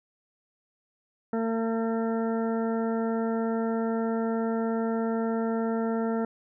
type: harmonic tone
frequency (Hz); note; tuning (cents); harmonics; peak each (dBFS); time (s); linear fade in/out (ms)
226.4; A3; +50; 1 / 2 / 3 / 4 / 6 / 7 / 8; -27 / -30 / -35 / -39 / -40 / -50 / -48; 1.33-6.25; 2
effects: none